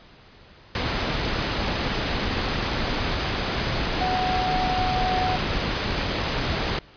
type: tone in noise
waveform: sine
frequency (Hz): 740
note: F#5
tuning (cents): 0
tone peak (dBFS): -23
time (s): 4.01-5.36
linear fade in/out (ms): 2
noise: pink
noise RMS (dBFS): -25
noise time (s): 0.75-6.79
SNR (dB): -1
effects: pink hiss -50 dBFS RMS until 6.96 s + resampled to 11025 Hz